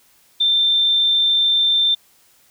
sine tone, 3573 Hz, A7, 26 cents sharp, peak -13 dBFS, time 0.4-1.95 s, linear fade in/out 10 ms, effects white hiss -55 dBFS RMS until 2.5 s

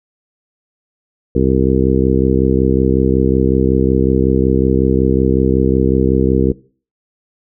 harmonic tone, 65.41 Hz, C2, in tune, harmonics 1 / 2 / 3 / 4 / 5 / 6 / 7, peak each -18 / -18 / -18 / -18 / -18 / -18 / -18 dBFS, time 1.35-6.52 s, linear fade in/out 5 ms, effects noise-tail reverb RT60 0.4 s tail -20 dB re dry

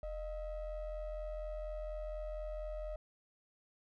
triangle ring-modulated tone, 328.1 Hz, E4, 8 cents flat, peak -34 dBFS, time 0.03-2.96 s, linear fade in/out 2 ms, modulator 286 Hz, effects none

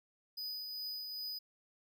square tone with tremolo, 4978 Hz, D#8, in tune, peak -39 dBFS, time 0.37-1.39 s, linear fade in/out 10 ms, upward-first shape triangle, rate 2.5 Hz, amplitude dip 35%, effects none

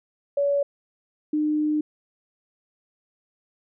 sine tone pair in turn, 567 / 303 Hz, C#5 / D#4, +39 / -46 cents, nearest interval major seventh, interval 1085 cents, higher first, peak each -19 / -20 dBFS, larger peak first, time 0.37-0.63 / 1.33-1.81 s, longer second, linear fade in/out 5 ms, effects none

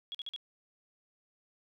sine tone bursts, 3332 Hz, G#7, 5 cents sharp, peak -37 dBFS, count 4, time 0.12-0.362 s, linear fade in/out 0 ms, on 26 ms, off 46 ms, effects none

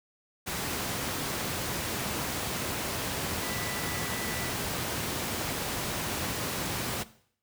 sine tone in noise, 1975.5 Hz, B6, in tune, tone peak -41 dBFS, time 3.41-4.51 s, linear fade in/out 20 ms, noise pink, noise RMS -32 dBFS, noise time 0.46-7.04 s, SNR -12 dB, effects noise-tail reverb RT60 0.6 s tail -17 dB re dry + high-pass 80 Hz 12 dB/octave

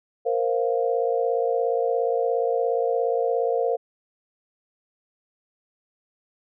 sine chord, Bb suspended second, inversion none, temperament equal, 466.2 / 523.3 / 698.5 Hz, Bb4 / C5 / F5, 0 / 0 / 0 cents, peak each -23 / -25 / -27 dBFS, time 0.25-3.77 s, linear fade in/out 20 ms, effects none

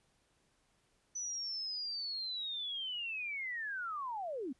sine linear sweep, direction down, 6000 to 233.1 Hz, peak -37 dBFS, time 1.15-4.53 s, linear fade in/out 10 ms, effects pink hiss -74 dBFS RMS until 4.59 s + resampled to 24000 Hz

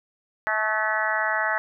harmonic tone with a mistuned harmonic, 216 Hz, A3, 32 cents flat, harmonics 3 / 4 / 5 / 6 / 7 / 8 / 9, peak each -30 / -29 / -33 / -31 / -28 / -28 / -29 dBFS, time 0.47-1.58 s, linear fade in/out 0 ms, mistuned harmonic 5, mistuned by +31 cents, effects none

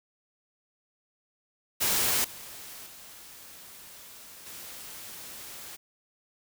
white noise with level steps, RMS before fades -26 / -44 / -48 / -43 dBFS, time 1.8-5.77 s, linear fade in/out 20 ms, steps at 2.24 / 2.86 / 4.46 s, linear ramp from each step 5 ms, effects none

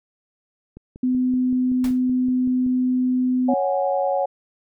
click train, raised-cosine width 3 ms, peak -26 dBFS, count 11, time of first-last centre 0.77-2.664 s, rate 5.28 Hz
sine tone, 253.3 Hz, B3, 44 cents sharp, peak -17 dBFS, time 1.03-3.54 s, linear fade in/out 5 ms
pink noise with exponential decay, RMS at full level -31 dBFS, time 1.84-2.02 s, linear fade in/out 2 ms, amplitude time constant 38 ms
sine chord, C# suspended fourth, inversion none, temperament equal, 554.4 / 740 / 830.6 Hz, C#5 / F#5 / G#5, 0 / 0 / 0 cents, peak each -21 / -23 / -27 dBFS, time 3.48-4.26 s, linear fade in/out 10 ms
effects none

